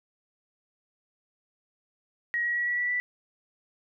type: tone with pitch steps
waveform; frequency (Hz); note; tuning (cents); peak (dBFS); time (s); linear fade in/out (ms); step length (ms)
sine; 1897 / 1911.3 / 1925.7 / 1940.2 / 1954.8 / 1969.6; A#6 / A#6 / B6 / B6 / B6 / B6; +30 / +43 / -44 / -31 / -18 / -5; -25; 2.34-3; 0; 110
effects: none